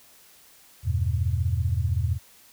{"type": "chord", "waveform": "sine", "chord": "E minor", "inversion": "none", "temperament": "equal", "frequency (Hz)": [82.41, 98, 123.47], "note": ["E2", "G2", "B2"], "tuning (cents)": [0, 0, 0], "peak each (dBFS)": [-25, -26, -28], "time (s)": [0.83, 2.19], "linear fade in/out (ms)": 50, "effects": ["white hiss -54 dBFS RMS until 2.52 s"]}